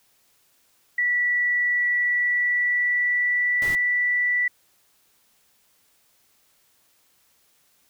sine tone with pitch glide, 1950 to 1965.8 Hz, B6 to B6, -23 to -9 cents, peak -19 dBFS, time 0.98-4.48 s, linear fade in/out 5 ms, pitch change +14 cents, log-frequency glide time 1.71-3.71 s
pink noise, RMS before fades -35 dBFS, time 3.62-3.75 s, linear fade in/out 0 ms
effects white hiss -63 dBFS RMS until 7.89 s

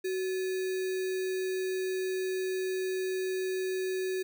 sine tone with sample-and-hold, 373.5 Hz, F#4, 16 cents sharp, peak -29 dBFS, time 0.04-4.23 s, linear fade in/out 10 ms, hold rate 2100 Hz, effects none

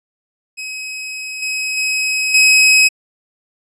sawtooth tone with level steps, 2545 Hz, D#7, 39 cents sharp, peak -21 / -15 / -12 / -4 dBFS, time 0.57-2.89 s, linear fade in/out 20 ms, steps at 1.42 / 1.77 / 2.34 s, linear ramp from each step 5 ms, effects resampled to 22050 Hz

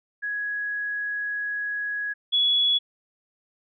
sine tone pair in turn, 1669 / 3384 Hz, G#6 / G#7, +8 / +32 cents, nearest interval octave, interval 1224 cents, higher second, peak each -26 / -18 dBFS, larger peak second, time 0.22-2.14 / 2.32-2.79 s, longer first, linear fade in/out 20 ms, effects none

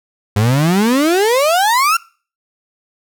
35% pulse exponential sweep, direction up, 99.8 to 1396.9 Hz, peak -9 dBFS, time 0.36-1.97 s, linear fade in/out 5 ms, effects noise-tail reverb RT60 0.4 s tail -23 dB re dry

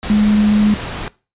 sine tone in noise, 210.1 Hz, G#3, 20 cents sharp, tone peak -9 dBFS, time 0.1-0.74 s, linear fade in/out 0 ms, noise pink, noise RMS -25 dBFS, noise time 0.03-1.08 s, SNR +13 dB, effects noise-tail reverb RT60 0.3 s tail -20 dB re dry + resampled to 8000 Hz

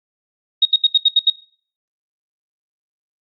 sine tone bursts, 3748 Hz, A#7, 9 cents sharp, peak -8 dBFS, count 7, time 0.62-1.301 s, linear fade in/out 5 ms, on 33 ms, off 75 ms, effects noise-tail reverb RT60 0.5 s tail -22 dB re dry + Opus 48 kbps

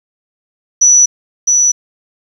sine tone with echo, 5920 Hz, F#8, in tune, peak -4 dBFS, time 0.81-1.06 s, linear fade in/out 10 ms, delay 660 ms, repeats 1, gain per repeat -3 dB, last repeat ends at 1.72 s, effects 7-bit

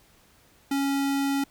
square tone, 277.2 Hz, C#4, in tune, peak -24 dBFS, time 0.71-1.44 s, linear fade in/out 5 ms, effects pink hiss -59 dBFS RMS until 1.5 s

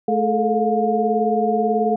sine tone cluster, 216.5 / 427 / 445.4 / 710 Hz, A3 / G#4 / A4 / F5, -28 / +48 / +21 / +28 cents, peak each -22 / -22 / -23 / -20 dBFS, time 0.08-1.96 s, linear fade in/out 5 ms, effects none

